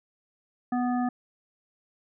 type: harmonic tone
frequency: 246.9 Hz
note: B3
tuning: in tune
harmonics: 1 / 3 / 5 / 7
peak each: -25 / -30 / -38 / -43 dBFS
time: 0.72-1.09 s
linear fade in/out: 5 ms
effects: none